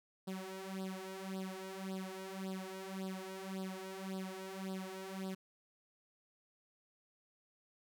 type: tone with flanger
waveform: sawtooth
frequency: 190 Hz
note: F#3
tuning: 46 cents sharp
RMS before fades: -44 dBFS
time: 0.27-5.35 s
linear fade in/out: 10 ms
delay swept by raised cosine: 0.22 to 3.22 ms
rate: 1.8 Hz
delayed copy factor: +0.85
effects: none